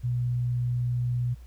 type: tone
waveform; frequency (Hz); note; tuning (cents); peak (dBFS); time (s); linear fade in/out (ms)
sine; 122.4; B2; -15; -24; 0.03-1.35; 20
effects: added 60 Hz sine -43 dBFS peak until 1.46 s + pink hiss -62 dBFS RMS until 1.46 s